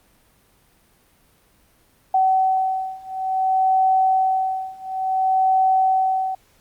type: beating tone pair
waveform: sine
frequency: 758 / 758.57 Hz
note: F#5 / F#5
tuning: +42 / +43 cents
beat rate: 0.57 Hz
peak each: -20 / -19 dBFS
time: 2.14-6.35 s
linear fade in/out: 5 ms
effects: pink hiss -58 dBFS RMS until 6.6 s + Opus 32 kbps